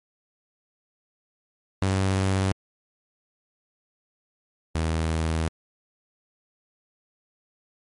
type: tone pair in turn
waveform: sawtooth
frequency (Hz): 95.8 / 80.56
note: G2 / E2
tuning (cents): -39 / -39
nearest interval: minor third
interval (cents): 300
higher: first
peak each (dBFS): -17 / -19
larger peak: first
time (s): 1.82-2.52 / 4.75-5.48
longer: second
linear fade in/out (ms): 0
effects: MP3 48 kbps